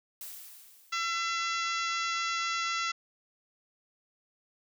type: noise with exponential decay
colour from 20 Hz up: blue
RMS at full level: -41 dBFS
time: 0.21-1.59 s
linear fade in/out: 1 ms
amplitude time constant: 300 ms
type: harmonic tone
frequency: 674 Hz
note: E5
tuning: 38 cents sharp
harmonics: 2 / 3 / 4 / 5 / 6 / 7 / 8 / 9 / 10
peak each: -32 / -36 / -38 / -40 / -42 / -43 / -44 / -45 / -46 dBFS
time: 0.92-2.92 s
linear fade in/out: 10 ms
effects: none